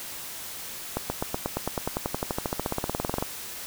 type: accelerating click train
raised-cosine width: 1 ms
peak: -12 dBFS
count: 30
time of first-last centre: 0.97-3.225 s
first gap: 130 ms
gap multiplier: 0.96
effects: white hiss -38 dBFS RMS until 3.66 s